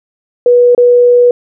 sine tone with dropouts, 487.2 Hz, B4, 24 cents flat, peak -3 dBFS, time 0.46-1.31 s, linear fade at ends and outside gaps 2 ms, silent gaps 0.749-0.778 s, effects none

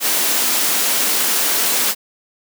white high-pass noise, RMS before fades -17 dBFS, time 0-1.95 s, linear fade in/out 50 ms, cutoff 190 Hz, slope 48 dB/octave, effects none

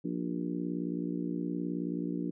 harmonic tone with a mistuned harmonic, 59 Hz, A#1, 22 cents sharp, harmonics 3 / 4 / 5 / 6 / 7 / 8, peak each -36 / -39 / -35 / -41 / -48 / -49 dBFS, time 0.04-2.31 s, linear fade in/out 10 ms, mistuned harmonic 7, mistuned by -68 cents, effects none

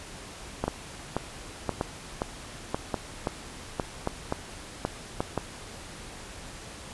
two click trains, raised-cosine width 1 ms, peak -12 / -12 dBFS, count 5 / 10, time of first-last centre 0.68-5.205 / 0.64-5.377 s, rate 0.884 / 1.9 Hz, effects pink hiss -43 dBFS RMS until 6.93 s + resampled to 24000 Hz

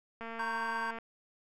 click train, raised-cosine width 0.5 ms, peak -28 dBFS, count 178, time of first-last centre 0.21-0.986 s, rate 228 Hz
triangle chord, G diminished, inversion first, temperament equal with one note detuned, 926.4 / 1108.7 / 1568 Hz, Bb5 / Db6 / G6, -11 / 0 / 0 cents, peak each -35 / -38 / -35 dBFS, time 0.39-0.91 s, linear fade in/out 5 ms
effects none

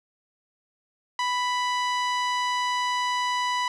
sawtooth tone with low-pass filter, 990 Hz, B5, 4 cents sharp, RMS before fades -26 dBFS, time 1.19-3.68 s, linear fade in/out 2 ms, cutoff 5400 Hz, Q 0.8, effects none

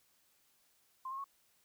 sine tone with pitch steps, 1046.5 / 1074.7 / 1103.6 Hz, C6 / C6 / C#6, 0 / +46 / -8 cents, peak -39 dBFS, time 1.05-1.242 s, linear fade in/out 5 ms, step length 64 ms, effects white hiss -72 dBFS RMS until 1.64 s

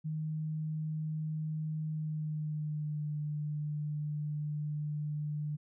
sine tone with pitch glide, 155.56 to 149.57 Hz, D#3 to D3, 0 to +32 cents, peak -33 dBFS, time 0.04-5.57 s, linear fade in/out 20 ms, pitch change -68 cents, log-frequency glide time 1.89-3.1 s, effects none

